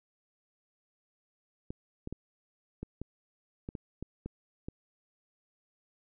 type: clicks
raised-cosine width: 3 ms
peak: -25 dBFS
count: 10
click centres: 1.705 / 2.074 / 2.126 / 2.83 / 3.016 / 3.689 / 3.752 / 4.026 / 4.26 / 4.685 s
effects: none